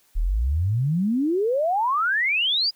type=exponential sweep; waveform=sine; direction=up; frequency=35.69 to 4978 Hz; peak=-19 dBFS; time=0.15-2.71 s; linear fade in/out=20 ms; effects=white hiss -61 dBFS RMS until 2.75 s